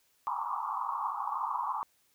white band-pass noise, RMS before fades -34 dBFS, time 0.27-1.83 s, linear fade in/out 0 ms, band 820 to 1200 Hz, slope 96 dB/octave, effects white hiss -70 dBFS RMS until 2.14 s

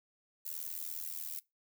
violet noise with amplitude modulation, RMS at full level -37 dBFS, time 0.45-1.4 s, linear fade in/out 10 ms, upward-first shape sine, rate 80.3 Hz, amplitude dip 100%, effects noise-tail reverb RT60 0.2 s tail -21 dB re dry

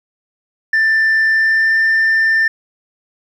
sine tone with pitch glide, 1776 to 1789.4 Hz, A6 to A6, +16 to +29 cents, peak -8 dBFS, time 0.73-2.48 s, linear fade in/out 5 ms, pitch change +13 cents, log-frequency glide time 1.27-1.78 s, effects tanh soft clip ceiling -9 dBFS + 8-bit

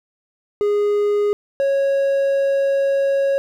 triangle tone pair in turn, 412.6 / 550.8 Hz, G#4 / C#5, -11 / -11 cents, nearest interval perfect fourth, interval 500 cents, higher second, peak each -13 dBFS, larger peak neither, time 0.61-1.33 / 1.6-3.38 s, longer second, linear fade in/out 0 ms, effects 9-bit

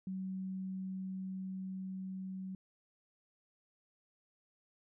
sine tone with level ramp, 188.8 Hz, F#3, 35 cents sharp, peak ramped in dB -37 to -40 dBFS, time 0.07-2.55 s, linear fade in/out 2 ms, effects none

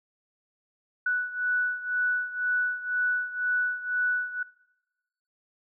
sine beating tone pair, 1480 / 1482 Hz, F#6 / F#6, 0 / +2 cents, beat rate 2 Hz, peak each -27 / -30 dBFS, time 1.06-4.43 s, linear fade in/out 5 ms, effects noise-tail reverb RT60 1.0 s tail -21 dB re dry

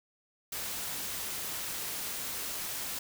white noise, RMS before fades -37 dBFS, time 0.52-2.99 s, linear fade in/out 5 ms, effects none

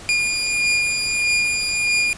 sawtooth beating tone pair, 2422 / 2423.6 Hz, D#7 / D#7, -47 / -46 cents, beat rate 1.6 Hz, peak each -22 / -15 dBFS, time 0.09-2.13 s, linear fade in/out 0 ms, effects pink hiss -38 dBFS RMS until 2.17 s + resampled to 22050 Hz

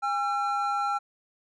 triangle tone pair together, 813 / 1353.2 Hz, G#5 / E6, -37 / +45 cents, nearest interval major sixth, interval 882 cents, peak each -26 dBFS, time 0.02-0.99 s, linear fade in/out 20 ms, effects resampled to 22050 Hz

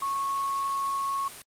sine tone in noise, 1100 Hz, C#6, 14 cents flat, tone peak -26 dBFS, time 0.02-1.28 s, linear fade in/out 2 ms, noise white, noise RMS -41 dBFS, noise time 0-1.42 s, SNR +12 dB, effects low-pass 11000 Hz 12 dB/octave + Opus 32 kbps

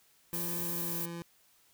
violet noise, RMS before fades -36 dBFS, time 0.33-1.06 s, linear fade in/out 10 ms
25% pulse tone with pitch glide, 171.9 to 169.93 Hz, F3 to F3, -27 to -47 cents, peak -35 dBFS, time 0.33-1.22 s, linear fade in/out 0 ms, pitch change -20 cents, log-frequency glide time 0.74-0.96 s
effects white hiss -66 dBFS RMS until 1.73 s

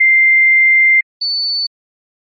sine tone pair in turn, 2093 / 4492 Hz, C7 / C#8, 0 / +22 cents, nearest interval octave + minor second, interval 1322 cents, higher second, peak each -6 / -14 dBFS, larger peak first, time 0-1.01 / 1.21-1.67 s, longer first, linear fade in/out 10 ms, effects MP3 32 kbps

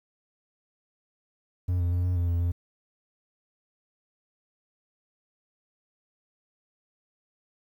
triangle tone with pitch steps, 89.4 / 87 / 88.6 / 90 / 86.7 / 85.6 / 86.7 Hz, F2 / F2 / F2 / F#2 / F2 / F2 / F2, +41 / -6 / +25 / -47 / -12 / -34 / -12 cents, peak -21 dBFS, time 1.68-2.52 s, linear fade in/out 10 ms, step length 120 ms, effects 10-bit

